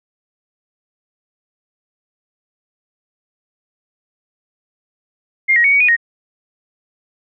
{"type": "tone with pitch steps", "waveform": "sine", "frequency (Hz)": [2118, 1892, 2231, 2254, 2465, 1868], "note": ["C7", "A#6", "C#7", "C#7", "D#7", "A#6"], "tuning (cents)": [21, 25, 11, 28, -17, 3], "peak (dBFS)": -9, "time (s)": [5.48, 5.966], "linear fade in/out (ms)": 20, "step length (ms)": 81, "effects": []}